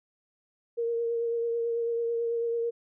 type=tone with vibrato; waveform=sine; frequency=465.7 Hz; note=A#4; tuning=2 cents flat; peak=-26 dBFS; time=0.77-2.71 s; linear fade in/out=20 ms; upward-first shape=triangle; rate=9.1 Hz; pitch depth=22 cents each way; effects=none